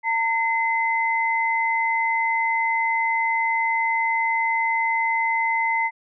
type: tone pair together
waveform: sine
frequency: 910 / 2050 Hz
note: A#5 / C7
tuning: -42 / -36 cents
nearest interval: octave + major second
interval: 1406 cents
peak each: -22 dBFS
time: 0.03-5.91 s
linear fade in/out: 50 ms
effects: none